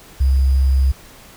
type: tone with sample-and-hold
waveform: sine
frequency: 66.7 Hz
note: C2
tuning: 34 cents sharp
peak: -11 dBFS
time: 0.2-0.92 s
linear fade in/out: 10 ms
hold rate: 4900 Hz
effects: pink hiss -43 dBFS RMS until 1.36 s